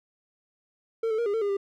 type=tone with pitch steps; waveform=triangle; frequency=452.9 / 437.3 / 469.9 / 406.2 / 449.8 / 405.6 / 396.8 Hz; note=A#4 / A4 / A#4 / G#4 / A4 / G#4 / G4; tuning=-50 / -11 / +14 / -38 / +38 / -41 / +21 cents; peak=-22 dBFS; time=1.03-1.569 s; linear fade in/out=5 ms; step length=77 ms; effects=none